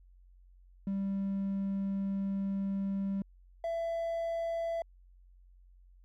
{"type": "tone pair in turn", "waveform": "triangle", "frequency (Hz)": [196, 668.1], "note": ["G3", "E5"], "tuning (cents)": [0, 23], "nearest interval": "octave + major sixth", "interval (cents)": 2123, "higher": "second", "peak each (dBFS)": [-28, -29], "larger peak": "first", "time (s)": [[0.87, 3.22], [3.64, 4.82]], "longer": "first", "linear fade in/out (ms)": 2, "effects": ["tanh soft clip ceiling -24 dBFS", "added 45 Hz sine -56 dBFS peak until 6.04 s"]}